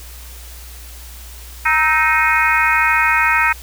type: harmonic tone with a mistuned harmonic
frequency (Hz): 311.1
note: D#4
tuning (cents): 0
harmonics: 3 / 4 / 5 / 6 / 7 / 8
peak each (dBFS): -19 / -19 / -19 / -19 / -19 / -19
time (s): 1.65-3.53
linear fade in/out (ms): 10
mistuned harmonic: 4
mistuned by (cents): +75
effects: added 60 Hz sine -34 dBFS peak until 3.62 s + white hiss -39 dBFS RMS until 3.62 s